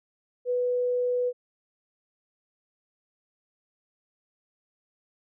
sine tone, 493.8 Hz, B4, in tune, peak -23 dBFS, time 0.45-1.33 s, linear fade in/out 50 ms, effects none

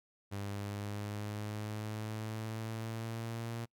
sawtooth exponential sweep, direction up, 100.1 to 116.54 Hz, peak -34 dBFS, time 0.31-3.66 s, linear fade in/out 20 ms, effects noise-tail reverb RT60 0.1 s tail -26 dB re dry

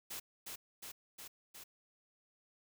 white noise with echo, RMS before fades -44 dBFS, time 0.1-0.2 s, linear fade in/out 10 ms, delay 360 ms, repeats 4, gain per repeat -2 dB, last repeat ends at 1.64 s, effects none

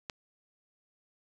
click, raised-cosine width 0.2 ms, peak -19 dBFS, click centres 0.098 s, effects none

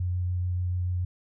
sine tone with vibrato, 90 Hz, F#2, 47 cents flat, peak -25 dBFS, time 0-1.05 s, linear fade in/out 5 ms, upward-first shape sine, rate 6.9 Hz, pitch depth 11 cents each way, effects none

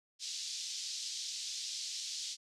pink band-pass noise, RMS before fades -41 dBFS, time 0.19-2.37 s, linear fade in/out 50 ms, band 3900 to 6700 Hz, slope 24 dB/octave, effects low-pass 11000 Hz 12 dB/octave

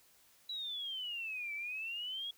sine exponential two-way sweep, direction down then up, 3951 to 2291 to 3351 Hz, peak -38 dBFS, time 0.49-2.31 s, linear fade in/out 5 ms, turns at 1.54 s, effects white hiss -66 dBFS RMS until 2.37 s

